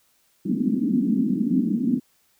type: band-pass noise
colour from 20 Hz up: white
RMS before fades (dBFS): -22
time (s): 0.45-2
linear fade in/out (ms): 10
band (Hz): 190 to 280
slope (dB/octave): 48
effects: white hiss -64 dBFS RMS until 2.39 s